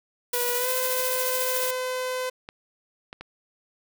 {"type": "tone with pitch glide", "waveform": "sawtooth", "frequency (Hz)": [487.4, 509.6], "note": ["B4", "C5"], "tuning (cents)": [-23, -46], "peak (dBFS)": -23, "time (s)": [0.33, 2.3], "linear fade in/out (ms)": 10, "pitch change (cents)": 77, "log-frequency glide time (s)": [0.56, 0.69]}
{"type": "noise with tremolo", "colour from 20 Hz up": "blue", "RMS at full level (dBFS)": -27, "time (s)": [0.33, 1.71], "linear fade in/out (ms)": 5, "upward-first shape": "sine", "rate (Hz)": 14, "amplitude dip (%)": 30}
{"type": "clicks", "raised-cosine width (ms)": 0.3, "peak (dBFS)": -22, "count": 3, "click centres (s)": [2.489, 3.129, 3.21]}
{"effects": []}